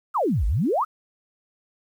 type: exponential two-way sweep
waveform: sine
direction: down then up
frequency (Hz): 1396.9 to 46.5 to 1396.9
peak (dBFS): -19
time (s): 0.14-0.85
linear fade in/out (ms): 20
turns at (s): 0.46
effects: 9-bit